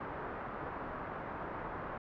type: low-pass noise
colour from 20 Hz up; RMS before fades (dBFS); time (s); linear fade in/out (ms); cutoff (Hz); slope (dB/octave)
white; -42; 0-1.98; 5; 1400; 24
effects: none